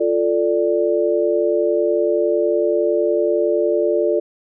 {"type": "chord", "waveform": "sine", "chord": "D minor", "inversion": "first", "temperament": "equal", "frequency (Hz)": [349.2, 440, 587.3], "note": ["F4", "A4", "D5"], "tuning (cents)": [0, 0, 0], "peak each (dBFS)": -19, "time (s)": [0, 4.2], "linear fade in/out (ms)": 10, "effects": []}